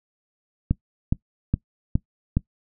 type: click train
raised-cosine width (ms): 5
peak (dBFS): -7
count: 5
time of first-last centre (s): 0.71-2.37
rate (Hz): 2.41
effects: noise-tail reverb RT60 0.1 s tail -21 dB re dry